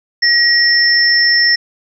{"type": "tone pair together", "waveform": "sine", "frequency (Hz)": [1900, 5354], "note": ["A#6", "E8"], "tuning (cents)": [33, 26], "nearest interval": "octave + tritone", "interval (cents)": 1793, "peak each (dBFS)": -11, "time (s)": [0.22, 1.56], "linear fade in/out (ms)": 10, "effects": []}